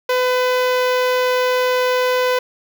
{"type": "tone with notch filter", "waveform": "sawtooth", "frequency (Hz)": 503, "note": "B4", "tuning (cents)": 32, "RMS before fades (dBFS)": -17, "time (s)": [0.09, 2.39], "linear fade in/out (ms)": 5, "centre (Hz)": 8800, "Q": 0.67, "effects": []}